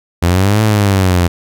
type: exponential two-way sweep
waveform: sawtooth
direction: up then down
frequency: 83.7 to 110 to 85.6 Hz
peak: -5 dBFS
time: 0.22-1.28 s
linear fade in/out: 10 ms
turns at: 0.62 s
effects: none